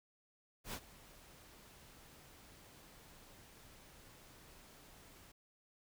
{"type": "noise with ADSR envelope", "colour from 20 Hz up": "pink", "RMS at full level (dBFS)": -42, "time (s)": [0.64, 5.32], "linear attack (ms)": 93, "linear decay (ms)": 63, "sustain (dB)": -18, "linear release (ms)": 8, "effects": []}